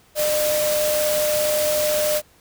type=tone in noise; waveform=sine; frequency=604 Hz; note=D5; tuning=48 cents sharp; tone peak=-19 dBFS; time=0.15-2.22 s; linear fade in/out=50 ms; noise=white; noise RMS=-25 dBFS; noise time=0.15-2.22 s; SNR=+3 dB; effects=pink hiss -55 dBFS RMS until 2.4 s